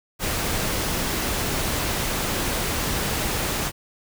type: noise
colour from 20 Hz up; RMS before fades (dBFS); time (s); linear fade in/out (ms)
pink; -25; 0.19-3.72; 50
effects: none